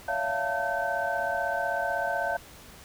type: tone cluster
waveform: sine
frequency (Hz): 566 / 666 / 702 / 892 / 1536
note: C#5 / E5 / F5 / A5 / G6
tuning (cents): +36 / +18 / +9 / +23 / -36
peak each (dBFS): -34 / -33 / -31 / -34 / -31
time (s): 0.08-2.37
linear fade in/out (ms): 5
effects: pink hiss -49 dBFS RMS until 2.84 s